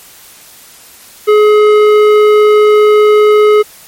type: tone with tanh clipping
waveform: triangle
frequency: 422.5 Hz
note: G#4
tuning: 30 cents sharp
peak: -5 dBFS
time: 1.27-3.63 s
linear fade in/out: 20 ms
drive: 17 dB
effects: white hiss -37 dBFS RMS until 3.87 s + MP3 64 kbps